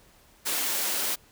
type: high-pass noise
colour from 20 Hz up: white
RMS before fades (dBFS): -28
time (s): 0.45-1.16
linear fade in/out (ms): 20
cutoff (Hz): 230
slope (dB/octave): 24
effects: pink hiss -58 dBFS RMS until 1.31 s